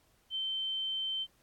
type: tone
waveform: sine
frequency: 3100 Hz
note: G7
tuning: 20 cents flat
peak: -32 dBFS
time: 0.3-1.27 s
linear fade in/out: 50 ms
effects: pink hiss -69 dBFS RMS until 1.42 s + AAC 64 kbps